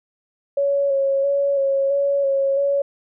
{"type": "tone with vibrato", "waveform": "sine", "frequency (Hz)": 554.4, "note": "C#5", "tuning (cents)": 0, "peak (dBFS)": -16, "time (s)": [0.57, 2.82], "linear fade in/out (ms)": 5, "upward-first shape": "square", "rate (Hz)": 1.5, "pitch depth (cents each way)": 21, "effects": []}